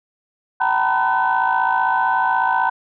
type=tone cluster; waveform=sine; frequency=763 / 891 / 947 / 1002 / 1512 Hz; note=G5 / A5 / A#5 / B5 / F#6; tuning=-47 / +22 / +27 / +25 / +37 cents; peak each=-21 dBFS; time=0.6-2.7 s; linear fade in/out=10 ms; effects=tanh soft clip ceiling -7 dBFS